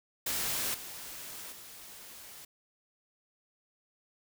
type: noise with level steps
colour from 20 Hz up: white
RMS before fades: -33 / -44 / -49 dBFS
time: 0.26-2.45 s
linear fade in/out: 5 ms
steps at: 0.74 / 1.52 s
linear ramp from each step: 5 ms
effects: none